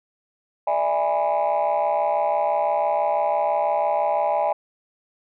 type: chord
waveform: sine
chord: E dominant seventh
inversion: third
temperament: just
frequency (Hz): 593.3 / 659.3 / 824.1 / 988.9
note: D5 / E5 / G#5 / B5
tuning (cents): +18 / 0 / -14 / +2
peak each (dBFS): -23 / -23 / -21 / -27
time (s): 0.67-4.53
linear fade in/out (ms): 5
effects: tanh soft clip ceiling -13 dBFS